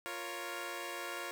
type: chord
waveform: 10% pulse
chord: Bb minor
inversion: second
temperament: equal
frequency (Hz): 349.2 / 466.2 / 554.4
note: F4 / Bb4 / Db5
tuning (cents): 0 / 0 / 0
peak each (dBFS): -35 / -38 / -35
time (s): 0.06-1.31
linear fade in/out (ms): 0
effects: none